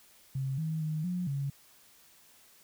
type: tone with pitch steps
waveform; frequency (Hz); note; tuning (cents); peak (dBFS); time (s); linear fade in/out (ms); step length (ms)
sine; 134.1 / 158.9 / 155.2 / 179.4 / 139.4; C3 / D#3 / D#3 / F3 / C#3; +43 / +37 / -4 / +47 / +10; -30; 0.35-1.5; 5; 230
effects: white hiss -60 dBFS RMS until 2.63 s